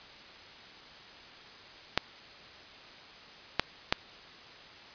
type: clicks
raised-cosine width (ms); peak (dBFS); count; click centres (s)
0.2; -5; 3; 1.976 / 3.596 / 3.925
effects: white hiss -50 dBFS RMS until 4.94 s + resampled to 11025 Hz